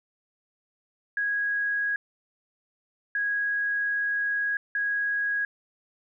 sine tone bursts at uneven times, 1653 Hz, G#6, 9 cents flat, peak -24 dBFS, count 3, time 1.17-1.96 / 3.15-4.57 / 4.75-5.45 s, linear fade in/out 2 ms, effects none

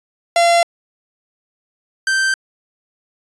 45% pulse tone pair in turn, 685 / 1560.1 Hz, F5 / G6, -34 / -9 cents, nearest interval octave + major second, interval 1425 cents, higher second, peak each -10 / -14 dBFS, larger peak first, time 0.36-0.63 / 2.07-2.34 s, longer neither, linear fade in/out 2 ms, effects resampled to 22050 Hz

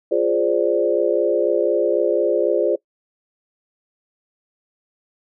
sine chord, D half-diminished seventh, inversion first, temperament equal, 349.2 / 415.3 / 523.3 / 587.3 Hz, F4 / Ab4 / C5 / D5, 0 / 0 / 0 / 0 cents, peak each -21 dBFS, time 0.11-2.76 s, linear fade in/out 10 ms, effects noise-tail reverb RT60 0.1 s tail -22 dB re dry

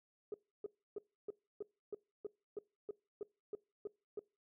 sine tone bursts, 415.3 Hz, G#4, in tune, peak -38 dBFS, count 13, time 0.32-4.193 s, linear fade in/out 2 ms, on 21 ms, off 300 ms, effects noise-tail reverb RT60 0.3 s tail -24 dB re dry + tanh soft clip ceiling -35 dBFS

